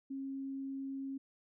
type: tone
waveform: sine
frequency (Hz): 270.9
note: C#4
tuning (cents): -40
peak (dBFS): -38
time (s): 0.1-1.18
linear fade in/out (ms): 10
effects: none